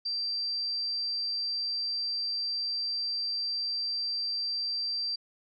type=tone; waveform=sine; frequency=4699 Hz; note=D8; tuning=in tune; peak=-29 dBFS; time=0.05-5.16 s; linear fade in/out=10 ms; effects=none